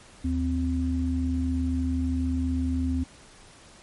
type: tone pair together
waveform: sine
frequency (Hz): 77.1 / 259.3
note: D#2 / C4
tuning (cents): -15 / -15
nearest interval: octave + major sixth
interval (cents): 2100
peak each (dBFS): -26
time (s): 0.24-3.04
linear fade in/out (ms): 10
effects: pink hiss -51 dBFS RMS until 3.82 s + MP3 48 kbps